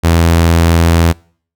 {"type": "tone", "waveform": "sawtooth", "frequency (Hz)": 83.6, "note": "E2", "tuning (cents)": 25, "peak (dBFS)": -3, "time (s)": [0.03, 1.13], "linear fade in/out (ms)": 20, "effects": ["noise-tail reverb RT60 0.5 s tail -26 dB re dry"]}